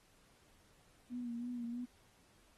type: tone with vibrato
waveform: sine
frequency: 240.2 Hz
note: B3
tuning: 48 cents flat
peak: -39 dBFS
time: 1.1-1.86 s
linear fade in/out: 20 ms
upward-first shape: sine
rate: 3.1 Hz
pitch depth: 44 cents each way
effects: pink hiss -69 dBFS RMS until 2.57 s + AAC 32 kbps